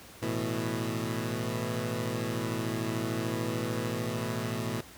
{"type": "chord", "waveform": "15% pulse", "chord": "A suspended second", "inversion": "none", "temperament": "equal", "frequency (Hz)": [110, 123.47, 164.81], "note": ["A2", "B2", "E3"], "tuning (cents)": [0, 0, 0], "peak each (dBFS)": [-27, -28, -31], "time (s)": [0.22, 4.81], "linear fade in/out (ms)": 5, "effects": ["pink hiss -50 dBFS RMS until 4.97 s", "high-pass 60 Hz 12 dB/octave"]}